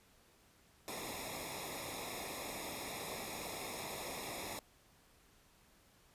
pink noise with comb filter, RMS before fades -44 dBFS, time 0.88-4.59 s, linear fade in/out 0 ms, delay 0.66 ms, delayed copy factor -0.85, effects pink hiss -67 dBFS RMS until 6.14 s + resampled to 32000 Hz

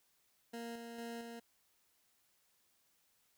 20% pulse tone with tremolo, 233.1 Hz, A#3, in tune, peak -38 dBFS, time 0.53-1.4 s, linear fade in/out 10 ms, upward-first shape square, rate 2.2 Hz, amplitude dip 35%, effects white hiss -75 dBFS RMS until 3.37 s

